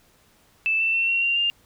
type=tone with pitch steps; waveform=sine; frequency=2637 / 2669 / 2702 / 2735 / 2768 / 2802 Hz; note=E7 / E7 / E7 / F7 / F7 / F7; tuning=0 / +21 / +42 / -37 / -16 / +5 cents; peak=-19 dBFS; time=0.66-1.5 s; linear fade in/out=0 ms; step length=140 ms; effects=pink hiss -59 dBFS RMS until 1.65 s